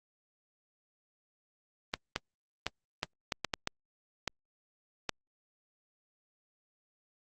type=clicks; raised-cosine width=0.2 ms; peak=-13 dBFS; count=10; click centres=1.939 / 2.161 / 2.666 / 3.031 / 3.322 / 3.447 / 3.538 / 3.674 / 4.277 / 5.093 s; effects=Opus 32 kbps

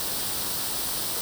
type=noise with comb filter; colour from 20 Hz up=white; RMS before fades=-29 dBFS; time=0-1.21 s; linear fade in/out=0 ms; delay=0.22 ms; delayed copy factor=+0.5; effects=none

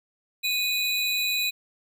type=tone pair together; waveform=square; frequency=2490 / 3953 Hz; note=D#7 / B7; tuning=+1 / +1 cents; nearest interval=minor sixth; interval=800 cents; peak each=-27 dBFS; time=0.43-1.51 s; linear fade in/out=20 ms; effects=none

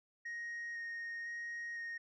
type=tone with vibrato; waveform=sine; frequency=1866 Hz; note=A#6; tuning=1 cent sharp; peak=-38 dBFS; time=0.25-1.98 s; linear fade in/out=10 ms; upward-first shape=square; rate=0.99 Hz; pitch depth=8 cents each way; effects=tanh soft clip ceiling -39 dBFS

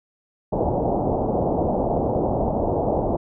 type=low-pass noise; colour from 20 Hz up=white; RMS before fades=-22 dBFS; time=0.52-3.17 s; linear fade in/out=10 ms; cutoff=810 Hz; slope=48 dB/octave; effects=none

